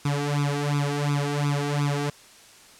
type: tone with flanger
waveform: sawtooth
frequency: 144.4 Hz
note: D3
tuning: 29 cents flat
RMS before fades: -25 dBFS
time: 0.05-2.1 s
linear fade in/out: 5 ms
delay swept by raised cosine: 0.81 to 2.61 ms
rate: 2.8 Hz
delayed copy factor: +0.95
effects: white hiss -50 dBFS RMS until 2.79 s + low-pass 9000 Hz 12 dB/octave